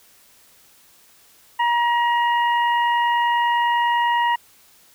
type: harmonic tone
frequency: 950 Hz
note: A#5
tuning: 33 cents sharp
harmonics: 1 / 2 / 3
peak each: -17 / -24 / -30 dBFS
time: 1.59-4.36 s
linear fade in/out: 10 ms
effects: white hiss -53 dBFS RMS until 4.94 s